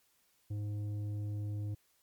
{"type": "tone with tanh clipping", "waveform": "sine", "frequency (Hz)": 103.83, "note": "G#2", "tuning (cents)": 0, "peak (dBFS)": -36, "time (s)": [0.5, 1.75], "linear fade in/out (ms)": 10, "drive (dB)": 8, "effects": ["white hiss -72 dBFS RMS until 2.02 s", "MP3 96 kbps"]}